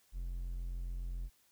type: tone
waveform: triangle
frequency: 43.65 Hz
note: F1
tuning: in tune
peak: -35 dBFS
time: 0.12-1.3 s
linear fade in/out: 50 ms
effects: white hiss -70 dBFS RMS until 1.51 s